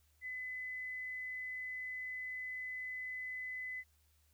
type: tone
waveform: sine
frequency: 2014 Hz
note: B6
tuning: 33 cents sharp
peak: -40 dBFS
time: 0.21-3.84 s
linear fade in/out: 50 ms
effects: added 75 Hz sine -70 dBFS peak until 4.33 s + white hiss -75 dBFS RMS until 4.33 s